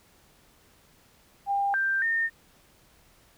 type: tone with pitch steps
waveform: sine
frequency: 799 / 1575 / 1824 Hz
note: G5 / G6 / A#6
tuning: +33 / +8 / -38 cents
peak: -23 dBFS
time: 1.46-2.3 s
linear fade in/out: 50 ms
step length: 280 ms
effects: pink hiss -60 dBFS RMS until 3.37 s